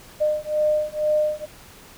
sine beating tone pair, 606 / 608.1 Hz, D#5 / D#5, -46 / -40 cents, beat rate 2.1 Hz, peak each -22 dBFS, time 0.2-1.46 s, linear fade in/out 20 ms, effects pink hiss -46 dBFS RMS until 1.97 s

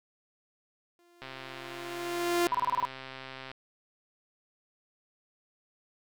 sawtooth tone with exponential growth, 347.2 Hz, F4, 10 cents flat, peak -19 dBFS, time 0.99-2.47 s, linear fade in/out 1 ms, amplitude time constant 320 ms
click train, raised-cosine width 0.3 ms, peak -26 dBFS, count 304, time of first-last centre 1.22-3.515 s, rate 132 Hz
sine tone bursts, 987.8 Hz, B5, in tune, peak -24 dBFS, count 7, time 2.52-2.851 s, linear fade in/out 0 ms, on 25 ms, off 26 ms
effects none

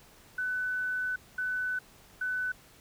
sine tone bursts at uneven times, 1500 Hz, F#6, 23 cents sharp, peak -29 dBFS, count 3, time 0.38-1.16 / 1.38-1.79 / 2.21-2.52 s, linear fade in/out 5 ms, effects pink hiss -57 dBFS RMS until 2.8 s

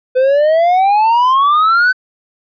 triangle exponential sweep, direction up, 503 to 1534 Hz, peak -6 dBFS, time 0.15-1.93 s, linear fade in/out 20 ms, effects resampled to 11025 Hz

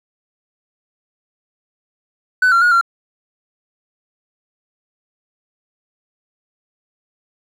triangle tone with pitch steps, 1500 / 1374 / 1443 / 1374 Hz, F#6 / F6 / F#6 / F6, +23 / -29 / -44 / -29 cents, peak -7 dBFS, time 2.42-2.812 s, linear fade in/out 5 ms, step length 98 ms, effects tanh soft clip ceiling -4 dBFS

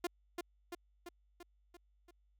sawtooth tone with echo, 349.2 Hz, F4, in tune, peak -30 dBFS, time 0.04-0.07 s, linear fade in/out 5 ms, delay 340 ms, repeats 6, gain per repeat -4 dB, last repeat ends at 2.11 s, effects added 50 Hz sine -69 dBFS peak until 2.39 s

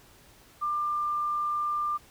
sine tone, 1193 Hz, D6, 27 cents sharp, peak -26 dBFS, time 0.61-1.98 s, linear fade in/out 20 ms, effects pink hiss -56 dBFS RMS until 2.1 s

